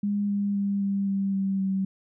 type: tone with pitch steps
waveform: sine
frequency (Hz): 203.9 / 201.9 / 199.93 / 197.98 / 196.05 / 194.13 / 192.23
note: G#3 / G#3 / G3 / G3 / G3 / G3 / G3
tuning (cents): -32 / -49 / +34 / +17 / 0 / -17 / -34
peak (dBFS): -23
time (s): 0.03-1.85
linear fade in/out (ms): 5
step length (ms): 260
effects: none